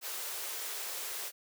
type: high-pass noise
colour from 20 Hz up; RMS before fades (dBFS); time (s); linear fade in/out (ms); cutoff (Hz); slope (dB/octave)
white; -39; 0.01-1.32; 50; 340; 96
effects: none